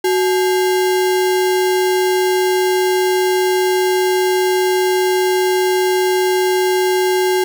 sine tone with sample-and-hold, 370 Hz, F#4, in tune, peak -12 dBFS, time 0.04-7.44 s, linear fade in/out 5 ms, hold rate 1225 Hz, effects none

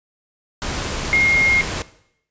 sine tone in noise, 2139 Hz, C7, 38 cents sharp, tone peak -12 dBFS, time 1.13-1.61 s, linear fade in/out 0 ms, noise pink, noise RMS -25 dBFS, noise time 0.62-1.82 s, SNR +10 dB, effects noise-tail reverb RT60 0.7 s tail -17 dB re dry + resampled to 16000 Hz

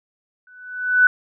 sine tone with exponential growth, 1493 Hz, F#6, 15 cents sharp, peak -7 dBFS, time 0.47-1.07 s, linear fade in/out 2 ms, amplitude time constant 130 ms, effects none

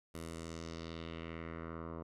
10% pulse tone with low-pass filter sweep, 82.41 Hz, E2, in tune, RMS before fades -45 dBFS, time 0.14-2.03 s, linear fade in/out 10 ms, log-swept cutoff 12000 to 920 Hz, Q 2, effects none

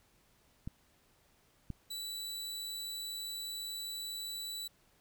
clicks, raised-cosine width 5 ms, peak -27 dBFS, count 2, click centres 0.675 / 1.703 s
sawtooth tone, 3951 Hz, B7, in tune, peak -36 dBFS, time 1.9-4.68 s, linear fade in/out 10 ms
effects pink hiss -69 dBFS RMS until 5 s

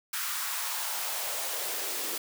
white noise with high-pass filter sweep, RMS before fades -33 dBFS, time 0.13-2.18 s, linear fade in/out 5 ms, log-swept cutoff 1400 to 330 Hz, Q 2.1, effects none

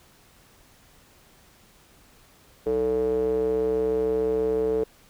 square tone with band-pass filter, 63.1 Hz, B1, 38 cents sharp, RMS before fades -24 dBFS, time 2.66-4.84 s, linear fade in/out 5 ms, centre 440 Hz, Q 7.6, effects pink hiss -56 dBFS RMS until 5.09 s

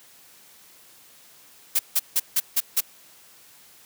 blue noise bursts, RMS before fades -20 dBFS, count 6, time 1.75-2.808 s, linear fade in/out 10 ms, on 43 ms, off 160 ms, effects white hiss -52 dBFS RMS until 3.85 s + high-pass 100 Hz 12 dB/octave

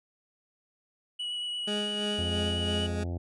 triangle tone with vibrato, 2933 Hz, F#7, 16 cents flat, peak -30 dBFS, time 1.19-2.87 s, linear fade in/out 10 ms, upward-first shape sine, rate 8.7 Hz, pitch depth 12 cents each way
20% pulse tone with tremolo, 207.7 Hz, G#3, in tune, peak -25 dBFS, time 1.67-3.04 s, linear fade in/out 10 ms, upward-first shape sine, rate 3 Hz, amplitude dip 45%
harmonic tone, 87 Hz, F2, 6 cents flat, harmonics 1 / 2 / 3 / 4 / 5 / 6 / 7 / 8 / 9 / 10, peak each -31 / -42 / -41 / -43 / -51 / -50 / -48 / -51 / -55 / -61 dBFS, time 2.18-3.18 s, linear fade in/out 10 ms
effects resampled to 24000 Hz

